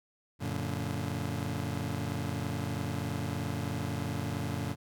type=chord; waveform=25% pulse; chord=Gb augmented; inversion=none; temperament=just; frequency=92.5 / 115.62 / 144.53 Hz; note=Gb2 / Bb2 / D3; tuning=0 / -14 / -27 cents; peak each=-33 dBFS; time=0.39-4.76 s; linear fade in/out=50 ms; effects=none